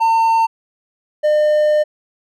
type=tone pair in turn; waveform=triangle; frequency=905 / 604 Hz; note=A5 / D5; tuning=+48 / +48 cents; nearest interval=perfect fifth; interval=700 cents; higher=first; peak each=-9 dBFS; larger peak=neither; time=0-0.47 / 1.23-1.84 s; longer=second; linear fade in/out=20 ms; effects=none